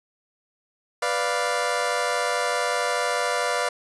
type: chord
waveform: 20% pulse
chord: B diminished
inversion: none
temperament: equal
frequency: 493.9 / 587.3 / 698.5 Hz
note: B4 / D5 / F5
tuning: 0 / 0 / 0 cents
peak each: -22 dBFS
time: 1.02-3.69 s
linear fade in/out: 5 ms
effects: resampled to 24000 Hz + 8-bit